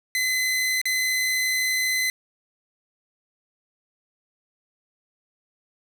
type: tone with dropouts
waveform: sawtooth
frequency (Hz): 2033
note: B6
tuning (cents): +50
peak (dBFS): -18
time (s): 0.15-2.1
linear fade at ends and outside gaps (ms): 1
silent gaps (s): 0.815-0.855
effects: none